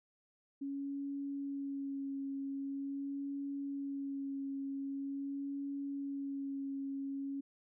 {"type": "tone with vibrato", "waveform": "sine", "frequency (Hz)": 277.2, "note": "C#4", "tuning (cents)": 0, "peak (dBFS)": -37, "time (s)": [0.61, 7.41], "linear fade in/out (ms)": 10, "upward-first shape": "sine", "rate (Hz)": 0.44, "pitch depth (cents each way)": 17, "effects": []}